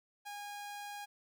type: tone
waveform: sawtooth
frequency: 819 Hz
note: G#5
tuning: 24 cents flat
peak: -39 dBFS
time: 0.25-1.06 s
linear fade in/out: 20 ms
effects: none